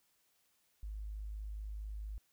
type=tone; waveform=sine; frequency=52.2 Hz; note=G#1; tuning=10 cents sharp; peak=-40 dBFS; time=0.83-2.18 s; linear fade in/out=0 ms; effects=white hiss -75 dBFS RMS until 2.32 s